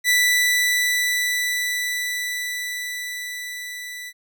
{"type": "tone with level ramp", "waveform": "sawtooth", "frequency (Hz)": 1975.5, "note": "B6", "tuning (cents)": 0, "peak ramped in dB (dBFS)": [-11, -29], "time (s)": [0.04, 4.13], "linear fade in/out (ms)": 50, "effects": []}